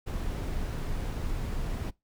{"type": "noise", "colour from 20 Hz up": "brown", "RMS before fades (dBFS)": -32, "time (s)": [0.06, 1.91], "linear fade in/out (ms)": 20, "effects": ["noise-tail reverb RT60 0.2 s tail -23 dB re dry"]}